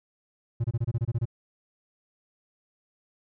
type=tone bursts; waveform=triangle; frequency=116.54 Hz; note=A#2; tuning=in tune; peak=-21 dBFS; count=10; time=0.6-1.255 s; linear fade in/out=10 ms; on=43 ms; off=25 ms; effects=none